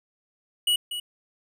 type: tone with echo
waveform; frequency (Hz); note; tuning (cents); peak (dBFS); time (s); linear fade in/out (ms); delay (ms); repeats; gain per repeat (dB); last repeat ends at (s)
square; 2926; F#7; -20; -20; 0.67-0.76; 5; 240; 1; -10; 1
effects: none